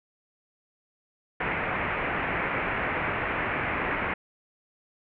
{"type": "low-pass noise", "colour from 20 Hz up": "white", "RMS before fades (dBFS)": -29, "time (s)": [1.4, 4.14], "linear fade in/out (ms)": 5, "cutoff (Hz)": 2400, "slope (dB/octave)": 48, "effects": []}